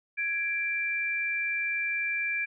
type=tone pair together; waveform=sine; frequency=1663 / 2352 Hz; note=G#6 / D7; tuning=+2 / +2 cents; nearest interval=tritone; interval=600 cents; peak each=-33 / -28 dBFS; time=0.17-2.46 s; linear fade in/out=20 ms; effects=none